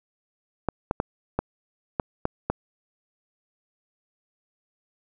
clicks, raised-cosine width 1 ms, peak -9 dBFS, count 7, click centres 0.687 / 0.911 / 1.001 / 1.39 / 1.998 / 2.254 / 2.5 s, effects none

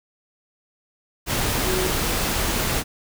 sine tone in noise, 370 Hz, F#4, in tune, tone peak -24 dBFS, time 1.64-1.91 s, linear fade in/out 50 ms, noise pink, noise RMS -23 dBFS, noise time 1.26-2.84 s, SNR -4 dB, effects none

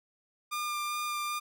sawtooth tone with vibrato, 1200 Hz, D6, 37 cents sharp, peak -28 dBFS, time 0.51-1.4 s, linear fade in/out 20 ms, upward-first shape sine, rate 2.5 Hz, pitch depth 12 cents each way, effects none

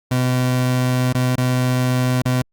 30% pulse tone with dropouts, 126.5 Hz, B2, 42 cents sharp, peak -13 dBFS, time 0.11-2.42 s, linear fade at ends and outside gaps 5 ms, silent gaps 1.127-1.147 / 1.356-1.379 / 2.22-2.254 s, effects Opus 48 kbps

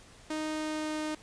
sawtooth tone with pitch glide, 310 to 307.7 Hz, D#4 to D#4, -6 to -19 cents, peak -28 dBFS, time 0.3-1.15 s, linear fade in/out 5 ms, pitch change -13 cents, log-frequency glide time 0.49-1.01 s, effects pink hiss -55 dBFS RMS until 1.22 s + resampled to 22050 Hz

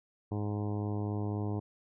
harmonic tone, 103.83 Hz, G#2, in tune, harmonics 1 / 2 / 3 / 4 / 5 / 6 / 7 / 8 / 9 / 10, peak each -33 / -39 / -39 / -42 / -49 / -51 / -48 / -51 / -51 / -55 dBFS, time 0.31-1.6 s, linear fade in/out 10 ms, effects none

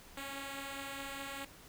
5% pulse beating tone pair, 274.7 / 279.5 Hz, C#4 / C#4, -16 / +14 cents, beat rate 4.8 Hz, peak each -31 / -37 dBFS, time 0.17-1.45 s, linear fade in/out 5 ms, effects pink hiss -56 dBFS RMS until 1.68 s

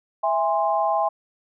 sine chord, E augmented, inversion none, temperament equal with one note detuned, 659.3 / 819.2 / 1046.5 Hz, E5 / G#5 / B#5, 0 / -24 / 0 cents, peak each -23 / -22 / -25 dBFS, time 0.23-1.09 s, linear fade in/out 10 ms, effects none

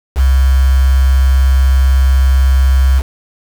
sine tone with quantisation, 66 Hz, C2, 16 cents sharp, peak -6 dBFS, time 0.15-3.03 s, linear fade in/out 50 ms, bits 4, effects none

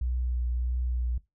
sine tone with vibrato, 61.2 Hz, B1, 15 cents flat, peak -26 dBFS, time 0.01-1.18 s, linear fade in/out 5 ms, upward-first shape triangle, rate 1.6 Hz, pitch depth 25 cents each way, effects noise-tail reverb RT60 0.2 s tail -19 dB re dry

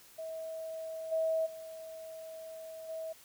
sine tone with level steps, 644 Hz, E5, 41 cents flat, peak -38 / -28 / -43 / -37 dBFS, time 0.18-3.13 s, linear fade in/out 10 ms, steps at 1.11 / 1.45 / 2.88 s, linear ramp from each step 20 ms, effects white hiss -58 dBFS RMS until 3.24 s

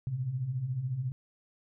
sine beating tone pair, 116.9 / 130.9 Hz, A#2 / C3, +5 / +1 cents, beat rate 14 Hz, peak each -38 / -31 dBFS, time 0.07-1.12 s, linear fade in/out 0 ms, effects none

